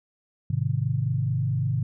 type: chord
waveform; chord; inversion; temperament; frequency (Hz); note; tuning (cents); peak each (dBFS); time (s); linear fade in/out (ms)
sine; Ab major; none; equal with one note detuned; 106.56 / 130.81 / 155.56; Ab2 / C3 / Eb3; +45 / 0 / 0; -27 / -25 / -29; 0.5-1.83; 5
effects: none